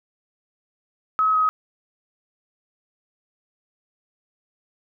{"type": "tone pair in turn", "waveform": "sine", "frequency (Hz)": [1280, 1265.3], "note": ["D#6", "D#6"], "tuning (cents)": [49, 29], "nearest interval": "unison", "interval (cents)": 20, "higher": "first", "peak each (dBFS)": -16, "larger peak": "neither", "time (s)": [[1.19, 1.34], [1.34, 1.49]], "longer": "neither", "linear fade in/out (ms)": 0, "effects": []}